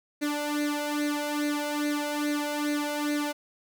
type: tone with flanger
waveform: sawtooth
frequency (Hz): 294.6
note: D4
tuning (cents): +6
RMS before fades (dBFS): -29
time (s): 0.21-3.33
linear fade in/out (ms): 20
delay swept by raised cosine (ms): 0.47 to 1.42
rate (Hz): 2.4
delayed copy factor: +0.8
effects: none